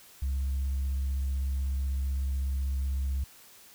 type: tone with vibrato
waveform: sine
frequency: 67.5 Hz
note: C#2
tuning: 45 cents flat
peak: -25 dBFS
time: 0.22-3.24 s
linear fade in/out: 5 ms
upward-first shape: triangle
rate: 16 Hz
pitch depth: 28 cents each way
effects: tanh soft clip ceiling -25 dBFS + white hiss -54 dBFS RMS until 3.74 s